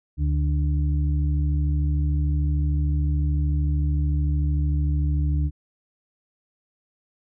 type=harmonic tone; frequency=73.42 Hz; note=D2; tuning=in tune; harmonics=1 / 2 / 4; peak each=-20 / -26 / -34 dBFS; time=0.17-5.51 s; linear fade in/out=50 ms; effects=none